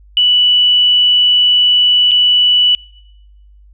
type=tone with dropouts; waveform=sine; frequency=2960 Hz; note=F#7; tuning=in tune; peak=-7 dBFS; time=0.17-2.75 s; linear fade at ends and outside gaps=1 ms; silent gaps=2.111-2.116 s; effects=noise-tail reverb RT60 1.0 s tail -26 dB re dry + added 50 Hz sine -40 dBFS peak until 3.73 s